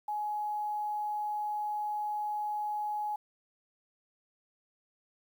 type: tone with quantisation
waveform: sine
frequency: 840 Hz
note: G#5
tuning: 19 cents sharp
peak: -31 dBFS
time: 0.08-3.16 s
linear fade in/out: 5 ms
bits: 10
effects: none